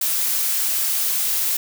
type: noise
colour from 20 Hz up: blue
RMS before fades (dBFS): -21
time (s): 0.01-1.57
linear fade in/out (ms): 5
effects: none